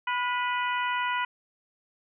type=harmonic tone with a mistuned harmonic; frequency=493.9 Hz; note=B4; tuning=in tune; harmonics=2 / 3 / 4 / 5 / 6; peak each=-28 / -32 / -34 / -36 / -38 dBFS; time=0.07-1.25 s; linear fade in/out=5 ms; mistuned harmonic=3; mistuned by=-41 cents; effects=none